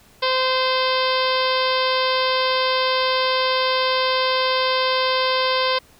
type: harmonic tone with a mistuned harmonic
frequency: 517 Hz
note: C5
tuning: 21 cents flat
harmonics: 1 / 2 / 3 / 4 / 5 / 6 / 7 / 8 / 9 / 10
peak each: -22 / -22 / -29 / -29 / -30 / -28 / -29 / -31 / -29 / -34 dBFS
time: 0.22-5.79 s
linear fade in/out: 10 ms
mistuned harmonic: 6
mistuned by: +20 cents
effects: pink hiss -52 dBFS RMS until 5.99 s